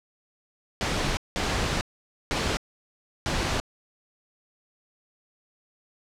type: noise bursts at uneven times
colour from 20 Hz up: pink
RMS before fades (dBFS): -26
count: 4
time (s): 0.81-1.17 / 1.36-1.81 / 2.31-2.57 / 3.26-3.6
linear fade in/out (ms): 0
effects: low-pass 6000 Hz 12 dB/octave